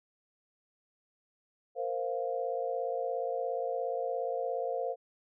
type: chord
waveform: sine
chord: Bb suspended second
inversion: none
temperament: equal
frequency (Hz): 466.2 / 523.3 / 698.5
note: Bb4 / C5 / F5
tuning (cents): 0 / 0 / 0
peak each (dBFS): -36 / -34 / -36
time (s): 1.75-4.96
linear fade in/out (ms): 50
effects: none